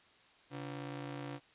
sawtooth ring-modulated tone, 211.3 Hz, G#3, 30 cents sharp, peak -34 dBFS, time 0.5-1.4 s, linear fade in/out 50 ms, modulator 76.1 Hz, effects white hiss -64 dBFS RMS until 1.54 s + resampled to 8000 Hz

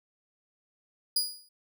sawtooth tone with exponential decay, 4900 Hz, D#8, 27 cents flat, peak -21 dBFS, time 1.16-1.49 s, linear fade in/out 5 ms, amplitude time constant 70 ms, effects none

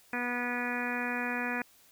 harmonic tone, 244.2 Hz, B3, 19 cents flat, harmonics 1 / 2 / 3 / 4 / 5 / 6 / 7 / 8 / 9 / 10, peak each -36 / -41 / -41 / -41 / -45 / -40 / -37 / -40 / -46 / -39 dBFS, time 0.13-1.62 s, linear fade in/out 2 ms, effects white hiss -61 dBFS RMS until 1.91 s

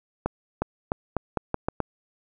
accelerating click train, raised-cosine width 1 ms, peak -10 dBFS, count 8, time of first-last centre 0.26-1.803 s, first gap 360 ms, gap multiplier 0.83, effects none

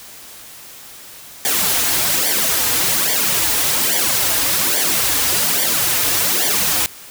white noise with flanger, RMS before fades -17 dBFS, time 1.45-6.86 s, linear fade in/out 0 ms, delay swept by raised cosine 0.75 to 5.35 ms, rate 1.2 Hz, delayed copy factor -0.8, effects white hiss -38 dBFS RMS until 7.1 s

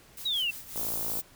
blue noise with tremolo, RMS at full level -41 dBFS, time 0.17-0.89 s, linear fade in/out 2 ms, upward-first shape sine, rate 5.7 Hz, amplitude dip 65%
sine exponential sweep, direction down, 3951 to 2632 Hz, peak -26 dBFS, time 0.25-0.51 s, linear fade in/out 10 ms
violet noise, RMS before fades -32 dBFS, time 0.75-1.22 s, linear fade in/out 20 ms
click train, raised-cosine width 1 ms, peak -27 dBFS, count 25, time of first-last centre 0.76-1.19 s, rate 55.8 Hz
effects pink hiss -56 dBFS RMS until 1.35 s

